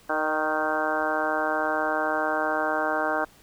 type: harmonic tone with a mistuned harmonic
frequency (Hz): 155.56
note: D#3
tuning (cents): 0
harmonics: 2 / 3 / 4 / 5 / 6 / 7 / 8 / 9 / 10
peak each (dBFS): -33 / -34 / -29 / -30 / -33 / -33 / -35 / -33 / -30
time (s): 0.09-3.25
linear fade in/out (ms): 10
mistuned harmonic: 4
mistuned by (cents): -18
effects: pink hiss -55 dBFS RMS until 3.42 s